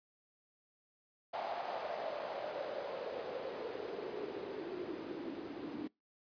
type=noise with band-pass filter sweep; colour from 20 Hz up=white; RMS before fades=-42 dBFS; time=1.33-5.88 s; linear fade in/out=10 ms; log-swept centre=730 to 290 Hz; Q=4.6; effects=noise-tail reverb RT60 0.2 s tail -25 dB re dry + resampled to 11025 Hz